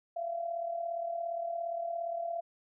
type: tone with amplitude modulation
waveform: sine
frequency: 680 Hz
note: F5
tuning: 46 cents flat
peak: -30 dBFS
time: 0.16-2.41 s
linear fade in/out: 10 ms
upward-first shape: sine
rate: 37.3 Hz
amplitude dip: 60%
effects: none